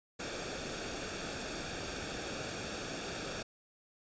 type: noise with comb filter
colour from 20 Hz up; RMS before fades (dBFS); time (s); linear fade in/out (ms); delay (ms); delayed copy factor
pink; -40; 0.19-3.43; 10; 0.99; -0.6
effects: resampled to 16000 Hz